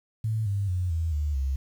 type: tone with pitch steps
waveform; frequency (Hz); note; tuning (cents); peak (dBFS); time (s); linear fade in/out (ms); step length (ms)
sine; 110 / 99.71 / 90.39 / 81.93 / 74.27 / 67.32; A2 / G2 / F#2 / E2 / D2 / C2; 0 / +30 / -40 / -10 / +20 / +50; -24; 0.24-1.56; 5; 220
effects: 9-bit